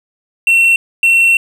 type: tone pair in turn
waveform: triangle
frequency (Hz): 2714 / 2714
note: E7 / E7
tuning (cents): +50 / +50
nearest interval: unison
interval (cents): 0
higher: neither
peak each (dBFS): -5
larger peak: neither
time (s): 0.47-0.76 / 1.03-1.37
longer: second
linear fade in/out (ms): 2
effects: none